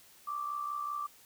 sine tone with amplitude modulation, 1171 Hz, D6, 5 cents flat, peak -31 dBFS, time 0.27-1.07 s, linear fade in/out 10 ms, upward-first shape sine, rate 65.2 Hz, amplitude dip 60%, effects white hiss -59 dBFS RMS until 1.25 s

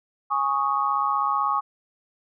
sine chord, Ab suspended fourth, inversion none, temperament equal, 830.6 / 1108.7 / 1244.5 Hz, Ab5 / Db6 / Eb6, 0 / 0 / 0 cents, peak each -27 / -23 / -26 dBFS, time 0.3-1.61 s, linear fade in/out 20 ms, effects none

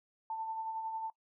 sine tone with tremolo, 890 Hz, A5, 20 cents sharp, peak -34 dBFS, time 0.3-1.1 s, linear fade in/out 2 ms, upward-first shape sine, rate 11 Hz, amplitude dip 40%, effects noise-tail reverb RT60 0.1 s tail -20 dB re dry

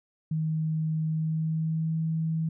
sine tone with pitch glide, 157.8 to 160.93 Hz, D#3 to E3, +25 to -41 cents, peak -25 dBFS, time 0.31-2.49 s, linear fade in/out 5 ms, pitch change +34 cents, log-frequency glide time 1.06-1.98 s, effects none

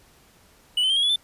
triangle tone with pitch steps, 2954 / 3062 / 3173 / 3289 / 3409 / 3533 Hz, F#7 / G7 / G7 / G#7 / G#7 / A7, -3 / -41 / +20 / -18 / +45 / +6 cents, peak -17 dBFS, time 0.77-1.16 s, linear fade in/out 5 ms, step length 65 ms, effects pink hiss -56 dBFS RMS until 1.23 s + resampled to 32000 Hz

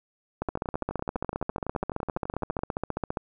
two click trains, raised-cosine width 1 ms, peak -14 / -19 dBFS, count 42 / 26, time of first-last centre 0.42-3.172 / 0.49-2.591 s, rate 14.9 / 11.9 Hz, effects none

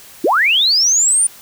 sine linear sweep, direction up, 260.1 to 9397 Hz, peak -10 dBFS, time 0.24-1.27 s, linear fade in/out 5 ms, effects white hiss -40 dBFS RMS until 1.41 s

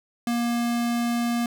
square tone, 236.9 Hz, A#3, 28 cents sharp, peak -23 dBFS, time 0.27-1.46 s, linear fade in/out 2 ms, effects none

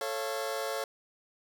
sawtooth chord, A augmented, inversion none, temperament just, 440 / 550 / 687.5 Hz, A4 / C#5 / E#5, 0 / -14 / -27 cents, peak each -33 / -31 / -34 dBFS, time 0.01-0.84 s, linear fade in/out 2 ms, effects 9-bit

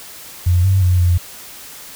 sine tone with pitch steps, 88.7 / 95.7 / 89.8 / 88 Hz, F2 / G2 / F2 / F2, +27 / -41 / +49 / +14 cents, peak -10 dBFS, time 0.46-1.18 s, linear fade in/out 10 ms, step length 180 ms, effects white hiss -36 dBFS RMS until 1.95 s

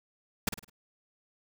pink noise with echo, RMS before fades -27 dBFS, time 0.47-0.49 s, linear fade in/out 5 ms, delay 52 ms, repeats 4, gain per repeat -8 dB, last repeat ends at 0.698 s, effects none

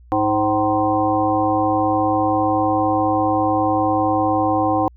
harmonic tone with a mistuned harmonic, 104.9 Hz, G#2, 18 cents sharp, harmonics 1 / 3 / 5 / 7 / 9 / 10, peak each -28 / -20 / -23 / -19 / -28 / -24 dBFS, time 0.12-4.88 s, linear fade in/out 0 ms, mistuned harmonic 7, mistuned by +71 cents, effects added 60 Hz sine -43 dBFS peak until 4.96 s

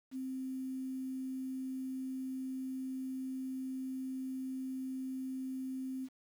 sine tone with quantisation, 261.6 Hz, C4, in tune, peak -37 dBFS, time 0.11-6.09 s, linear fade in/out 50 ms, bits 10, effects none

